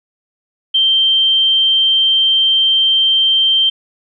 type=tone; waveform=sine; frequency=3140 Hz; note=G7; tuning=2 cents sharp; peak=-9 dBFS; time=0.74-3.7 s; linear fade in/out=10 ms; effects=none

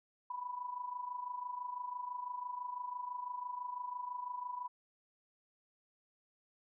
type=tone with amplitude modulation; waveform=sine; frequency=988 Hz; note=B5; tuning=in tune; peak=-36 dBFS; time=0.3-4.68 s; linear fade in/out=5 ms; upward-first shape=sine; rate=26 Hz; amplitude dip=70%; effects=none

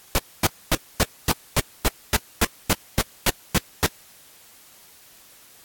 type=noise bursts; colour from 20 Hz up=pink; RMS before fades=-18 dBFS; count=14; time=0.15-3.862 s; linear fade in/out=0 ms; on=33 ms; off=250 ms; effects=white hiss -50 dBFS RMS until 5.64 s + AAC 64 kbps

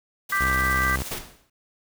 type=noise with tremolo; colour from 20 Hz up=white; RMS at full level=-34 dBFS; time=0.29-1.19 s; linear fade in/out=10 ms; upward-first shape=sine; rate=17 Hz; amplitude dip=35%
type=chord; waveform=sine; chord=G major; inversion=second; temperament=equal with one note detuned; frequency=1180.1 / 1568 / 1975.5 Hz; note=D6 / G6 / B6; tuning=+8 / 0 / 0 cents; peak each=-25 dBFS; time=0.32-0.96 s; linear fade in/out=5 ms
type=tone; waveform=sawtooth; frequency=65.41 Hz; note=C2; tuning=in tune; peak=-22 dBFS; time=0.4-1.03 s; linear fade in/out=10 ms
type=noise with exponential decay; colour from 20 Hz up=pink; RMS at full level=-29 dBFS; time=1.11-1.5 s; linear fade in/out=5 ms; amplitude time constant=84 ms
effects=none

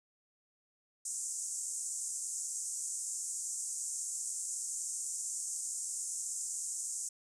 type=band-pass noise; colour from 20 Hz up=pink; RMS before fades=-39 dBFS; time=1.05-7.09 s; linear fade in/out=5 ms; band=6700 to 8900 Hz; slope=48 dB/octave; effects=none

